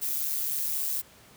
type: noise with amplitude modulation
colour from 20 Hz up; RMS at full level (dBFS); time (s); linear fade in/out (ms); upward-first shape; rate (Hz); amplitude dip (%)
violet; -27; 0.01-1.02; 20; sine; 144; 60
effects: pink hiss -54 dBFS RMS until 1.36 s + high-pass 80 Hz 12 dB/octave